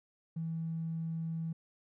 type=tone; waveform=triangle; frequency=163.3 Hz; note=E3; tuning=16 cents flat; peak=-30 dBFS; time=0.36-1.53 s; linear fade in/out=10 ms; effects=tanh soft clip ceiling -32 dBFS